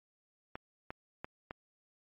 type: clicks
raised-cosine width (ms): 0.5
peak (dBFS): -25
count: 4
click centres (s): 0.555 / 0.905 / 1.245 / 1.509
effects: MP3 32 kbps